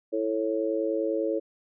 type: harmonic tone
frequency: 110 Hz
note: A2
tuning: in tune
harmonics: 3 / 4 / 5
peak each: -29 / -29 / -29 dBFS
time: 0.12-1.4 s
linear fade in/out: 20 ms
effects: none